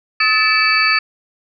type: tone cluster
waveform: sine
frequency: 1278 / 1751 / 2301 / 2629 / 4539 Hz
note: D#6 / A6 / D7 / E7 / C#8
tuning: +46 / -9 / -36 / -5 / +40 cents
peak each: -18 dBFS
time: 0.2-0.99 s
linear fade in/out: 5 ms
effects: none